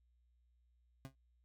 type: tone with exponential decay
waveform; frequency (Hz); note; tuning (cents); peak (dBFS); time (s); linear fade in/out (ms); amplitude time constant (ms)
30% pulse; 134; C3; +42; -40; 1.05-1.15; 0; 20
effects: added 60 Hz sine -70 dBFS peak until 1.44 s